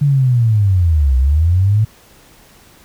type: linear two-way sweep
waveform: sine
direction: down then up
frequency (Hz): 146.83 to 62.4 to 111.4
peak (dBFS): -9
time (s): 0.01-1.85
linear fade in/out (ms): 10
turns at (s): 1.17
effects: pink hiss -46 dBFS RMS until 2.84 s